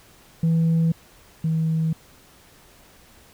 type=tone pair in turn; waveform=sine; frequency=164.2 / 160.64 Hz; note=E3 / E3; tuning=-6 / -44 cents; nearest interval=unison; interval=38 cents; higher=first; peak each=-14 / -18 dBFS; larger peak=first; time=0.43-0.92 / 1.44-1.93 s; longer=neither; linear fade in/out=5 ms; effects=tanh soft clip ceiling -15 dBFS + pink hiss -52 dBFS RMS until 3.33 s